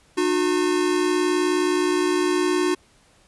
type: tone pair together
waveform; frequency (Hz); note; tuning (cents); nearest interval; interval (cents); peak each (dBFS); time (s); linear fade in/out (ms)
square; 302.8 / 362.1; D#4 / F#4; -47 / -37; minor third; 310; -24 / -21; 0.17-2.75; 10
effects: pink hiss -57 dBFS RMS until 3.27 s + resampled to 24000 Hz